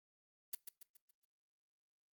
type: noise with echo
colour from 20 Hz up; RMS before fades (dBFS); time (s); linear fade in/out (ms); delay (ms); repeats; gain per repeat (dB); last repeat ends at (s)
blue; -40; 0.53-0.55; 5; 140; 5; -7; 1.25
effects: noise-tail reverb RT60 0.2 s tail -21 dB re dry + Opus 32 kbps